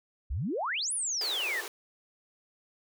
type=exponential two-way sweep; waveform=sine; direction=up then down; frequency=53.2 to 10548 to 1711 Hz; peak=-29 dBFS; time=0.3-1.61 s; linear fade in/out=10 ms; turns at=0.93 s
type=high-pass noise; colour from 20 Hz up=pink; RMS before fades=-40 dBFS; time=1.21-1.68 s; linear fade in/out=2 ms; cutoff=340 Hz; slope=96 dB/octave
effects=none